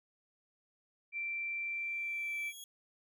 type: tone with pitch glide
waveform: sine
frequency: 2349 to 2329 Hz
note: D7 to D7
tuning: 0 to -15 cents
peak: -35 dBFS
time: 1.12-2.53 s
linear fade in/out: 50 ms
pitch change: -15 cents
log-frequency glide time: 1.96-2.4 s
type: tone with exponential growth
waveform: 15% pulse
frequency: 3322 Hz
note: G#7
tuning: in tune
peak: -38 dBFS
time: 1.49-2.64 s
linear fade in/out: 1 ms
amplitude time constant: 250 ms
effects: none